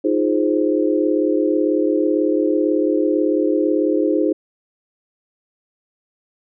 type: chord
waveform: sine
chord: F minor seventh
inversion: third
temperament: equal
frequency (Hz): 311.1 / 349.2 / 415.3 / 523.3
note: Eb4 / F4 / Ab4 / C5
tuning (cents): 0 / 0 / 0 / 0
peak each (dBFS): -18 / -21 / -21 / -22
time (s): 0.04-4.33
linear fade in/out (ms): 10
effects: none